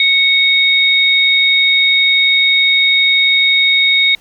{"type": "tone pair together", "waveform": "sine", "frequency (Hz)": [2217, 3729], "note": ["C#7", "A#7"], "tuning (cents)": [0, 0], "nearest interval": "major sixth", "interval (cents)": 900, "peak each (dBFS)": -11, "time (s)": [0, 4.15], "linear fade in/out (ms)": 2, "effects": ["pink hiss -48 dBFS RMS until 4.2 s", "Opus 48 kbps"]}